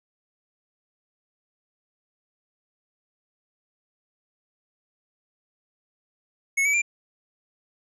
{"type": "tone with pitch steps", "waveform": "square", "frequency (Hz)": [2195, 2284, 2377], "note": ["C#7", "D7", "D7"], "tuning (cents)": [-18, -49, 20], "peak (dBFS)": -20, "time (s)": [6.57, 6.819], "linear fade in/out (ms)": 10, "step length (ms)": 83, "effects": ["resampled to 24000 Hz"]}